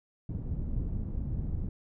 pink low-pass noise, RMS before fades -33 dBFS, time 0.29-1.69 s, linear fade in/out 5 ms, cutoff 160 Hz, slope 12 dB/octave, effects none

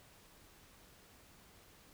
silence, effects pink hiss -62 dBFS RMS until 1.93 s

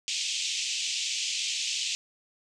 pink band-pass noise, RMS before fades -31 dBFS, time 0.08-1.95 s, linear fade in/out 0 ms, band 2500 to 7600 Hz, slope 48 dB/octave, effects none

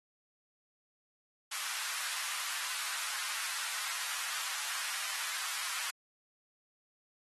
pink high-pass noise, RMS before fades -38 dBFS, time 1.51-5.91 s, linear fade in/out 10 ms, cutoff 1100 Hz, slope 24 dB/octave, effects AAC 32 kbps

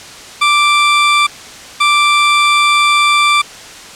20% pulse tone bursts at uneven times, 1174.7 Hz, D6, in tune, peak -3 dBFS, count 2, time 0.41-1.27 / 1.8-3.42 s, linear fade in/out 10 ms, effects white hiss -32 dBFS RMS until 3.95 s + low-pass 7000 Hz 12 dB/octave

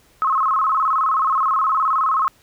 sine tone with vibrato, 1174.7 Hz, D6, in tune, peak -15 dBFS, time 0.22-2.28 s, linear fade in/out 0 ms, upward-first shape square, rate 19 Hz, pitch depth 150 cents each way, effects pink hiss -55 dBFS RMS until 2.42 s

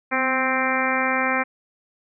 harmonic tone with a mistuned harmonic, 261.6 Hz, C4, in tune, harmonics 1 / 2 / 3 / 4 / 5 / 6 / 7 / 8 / 9, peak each -28 / -28 / -28 / -28 / -28 / -28 / -28 / -28 / -28 dBFS, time 0.11-1.44 s, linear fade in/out 20 ms, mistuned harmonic 1, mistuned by -35 cents, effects none

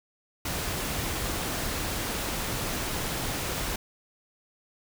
pink noise, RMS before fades -31 dBFS, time 0.45-3.76 s, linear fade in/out 5 ms, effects none

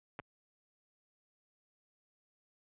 clicks, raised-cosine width 0.5 ms, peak -28 dBFS, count 2, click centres 0.191 / 0.198 s, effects high-pass 60 Hz 12 dB/octave + resampled to 8000 Hz

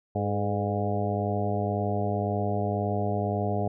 harmonic tone with a mistuned harmonic, 101.9 Hz, G#2, 32 cents flat, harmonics 1 / 2 / 3 / 4 / 5 / 6 / 7 / 8, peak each -29 / -32 / -37 / -33 / -38 / -34 / -32 / -40 dBFS, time 0.15-3.68 s, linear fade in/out 5 ms, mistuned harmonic 4, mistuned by +49 cents, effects none

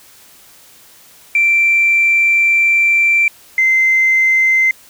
sine tone pair in turn, 2349 / 2074 Hz, D7 / C7, 0 / -16 cents, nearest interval major second, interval 216 cents, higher first, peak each -8 dBFS, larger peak neither, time 1.35-3.28 / 3.58-4.71 s, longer first, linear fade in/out 2 ms, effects tanh soft clip ceiling -4 dBFS + white hiss -44 dBFS RMS until 4.89 s

